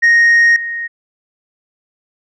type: tone with level steps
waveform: sine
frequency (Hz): 1864.7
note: A#6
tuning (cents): 0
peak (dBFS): -4 / -19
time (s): 0.02-0.88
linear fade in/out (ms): 20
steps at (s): 0.56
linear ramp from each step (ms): 2
effects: tanh soft clip ceiling -5 dBFS